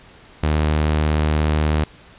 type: tone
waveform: sawtooth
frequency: 76.5 Hz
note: D#2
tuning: 29 cents flat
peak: -12 dBFS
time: 0.43-1.84 s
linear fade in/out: 5 ms
effects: pink hiss -46 dBFS RMS until 2.18 s + resampled to 8000 Hz